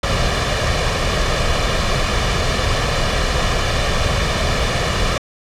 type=noise with comb filter; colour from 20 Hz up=pink; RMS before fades=-17 dBFS; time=0.03-5.18 s; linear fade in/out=5 ms; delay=1.7 ms; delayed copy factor=+0.55; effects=low-pass 5000 Hz 12 dB/octave